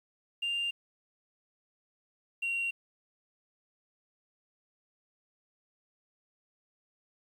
sine tone pair in turn, 2794 / 2751 Hz, F7 / F7, 0 / -27 cents, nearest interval unison, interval 27 cents, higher first, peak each -28 dBFS, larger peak neither, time 0.42-0.71 / 2.42-2.71 s, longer neither, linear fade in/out 10 ms, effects tanh soft clip ceiling -27 dBFS + 10-bit

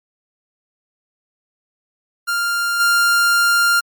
45% pulse tone with level steps, 1396.9 Hz, F6, in tune, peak -17 / -12 dBFS, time 2.27-3.81 s, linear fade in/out 20 ms, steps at 2.79 s, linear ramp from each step 20 ms, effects MP3 96 kbps

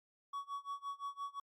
triangle tone with tremolo, 1124 Hz, C#6, 24 cents sharp, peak -36 dBFS, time 0.33-1.4 s, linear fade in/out 5 ms, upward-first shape sine, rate 5.8 Hz, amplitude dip 95%, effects Opus 48 kbps

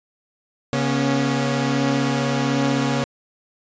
sawtooth tone cluster, 137.9 / 241.3 / 277.1 Hz, C#3 / B3 / C#4, -9 / -40 / -1 cents, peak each -19 dBFS, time 0.73-3.04 s, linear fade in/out 0 ms, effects resampled to 16000 Hz

